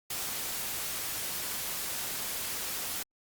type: noise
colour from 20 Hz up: white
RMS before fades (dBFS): -35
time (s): 0.1-3.03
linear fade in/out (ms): 5
effects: Opus 48 kbps